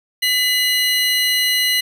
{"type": "tone cluster", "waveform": "square", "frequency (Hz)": [2005, 2905, 4071], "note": ["B6", "F#7", "C8"], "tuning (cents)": [26, -32, -48], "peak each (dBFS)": -20, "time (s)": [0.22, 1.81], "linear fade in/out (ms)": 10, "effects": []}